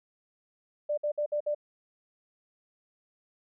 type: tone bursts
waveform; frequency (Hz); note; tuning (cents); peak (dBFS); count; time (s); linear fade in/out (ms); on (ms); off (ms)
sine; 592; D5; +14; -26; 5; 0.89-1.548; 10; 86; 57
effects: none